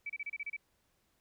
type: tone bursts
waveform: sine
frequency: 2300 Hz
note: D7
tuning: 37 cents flat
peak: -36 dBFS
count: 8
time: 0.06-0.566 s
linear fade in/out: 5 ms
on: 37 ms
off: 30 ms
effects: pink hiss -75 dBFS RMS until 1.2 s